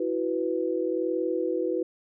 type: chord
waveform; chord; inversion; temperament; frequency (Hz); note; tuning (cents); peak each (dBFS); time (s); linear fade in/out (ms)
sine; E suspended second; none; just; 329.6 / 370.8 / 494.4; E4 / F#4 / B4; 0 / +4 / +2; -29; 0-1.83; 5
effects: none